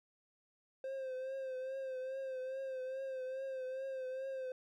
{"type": "tone with vibrato", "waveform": "triangle", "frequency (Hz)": 525, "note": "C5", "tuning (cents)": 6, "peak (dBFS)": -37, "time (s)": [0.84, 4.52], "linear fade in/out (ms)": 2, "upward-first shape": "triangle", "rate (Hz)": 2.4, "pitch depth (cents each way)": 51, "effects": []}